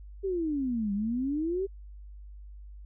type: exponential two-way sweep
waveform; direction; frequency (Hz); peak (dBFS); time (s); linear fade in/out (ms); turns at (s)
sine; down then up; 400.4 to 196.5 to 400.4; -27; 0.23-1.67; 20; 0.93
effects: added 50 Hz sine -43 dBFS peak until 2.85 s